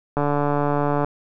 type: click train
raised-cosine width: 1 ms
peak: -8 dBFS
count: 128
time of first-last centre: 0.17-1.046 s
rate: 145 Hz
effects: none